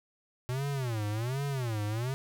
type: tone with vibrato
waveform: square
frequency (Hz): 121.5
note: B2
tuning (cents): -28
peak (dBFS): -31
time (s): 0.49-2.14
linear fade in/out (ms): 0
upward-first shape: sine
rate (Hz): 1.3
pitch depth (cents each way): 270
effects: none